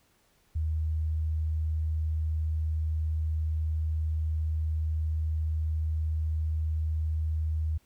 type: tone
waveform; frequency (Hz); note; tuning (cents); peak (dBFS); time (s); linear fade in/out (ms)
sine; 78.5; D#2; +16; -26; 0.55-7.78; 10
effects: pink hiss -67 dBFS RMS until 7.85 s